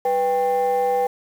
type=tone pair together; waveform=sine; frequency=493.9 / 792.4 Hz; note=B4 / G5; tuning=0 / +18 cents; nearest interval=minor sixth; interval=818 cents; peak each=-18 dBFS; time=0.05-1.07 s; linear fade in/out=5 ms; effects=tanh soft clip ceiling -14 dBFS + 7-bit